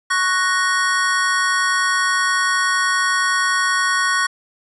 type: chord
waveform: square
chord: F# major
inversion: second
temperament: equal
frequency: 1108.7 / 1480 / 1864.7 Hz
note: C#6 / F#6 / A#6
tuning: 0 / 0 / 0 cents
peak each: -21 dBFS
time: 0.1-4.27 s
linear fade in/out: 10 ms
effects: resampled to 24000 Hz